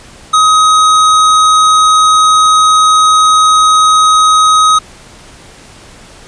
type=tone; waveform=square; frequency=1262 Hz; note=D#6; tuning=24 cents sharp; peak=-5 dBFS; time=0.33-4.79 s; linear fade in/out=10 ms; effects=pink hiss -36 dBFS RMS until 6.27 s + resampled to 22050 Hz